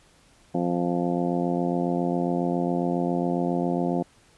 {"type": "harmonic tone", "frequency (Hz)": 87.31, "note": "F2", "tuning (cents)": 0, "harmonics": [2, 3, 4, 5, 6, 7, 8, 9, 10], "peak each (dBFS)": [-27, -28, -29, -38, -32, -41, -31, -43, -40], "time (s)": [0.54, 4.03], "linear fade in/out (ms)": 10, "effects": ["pink hiss -58 dBFS RMS until 4.37 s", "resampled to 24000 Hz"]}